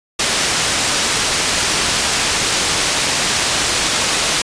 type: low-pass noise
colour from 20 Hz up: white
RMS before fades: -17 dBFS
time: 0.19-4.42 s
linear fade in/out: 5 ms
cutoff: 6900 Hz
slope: 12 dB/octave
effects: resampled to 22050 Hz